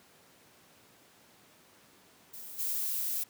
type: noise with level steps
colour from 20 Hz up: violet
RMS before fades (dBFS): -45 / -33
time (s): 2.33-3.24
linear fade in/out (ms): 10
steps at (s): 2.58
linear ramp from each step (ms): 20
effects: pink hiss -60 dBFS RMS until 3.29 s + high-pass 150 Hz 12 dB/octave